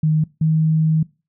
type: tone pair in turn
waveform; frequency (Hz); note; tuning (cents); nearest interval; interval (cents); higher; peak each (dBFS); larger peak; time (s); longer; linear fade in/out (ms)
sine; 155.56 / 158.01; D#3 / D#3; 0 / +27; unison; 27; second; -13 / -13; neither; 0.03-0.24 / 0.41-1.03; second; 5
effects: noise-tail reverb RT60 0.3 s tail -22 dB re dry